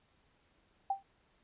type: tone with exponential decay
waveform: sine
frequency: 784 Hz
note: G5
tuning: in tune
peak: -26 dBFS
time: 0.9-1.03 s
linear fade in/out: 5 ms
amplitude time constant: 27 ms
effects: pink hiss -71 dBFS RMS until 1.43 s + resampled to 8000 Hz